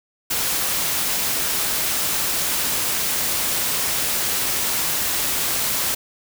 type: noise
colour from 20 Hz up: white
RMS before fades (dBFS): -22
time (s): 0.3-5.95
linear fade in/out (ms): 10
effects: none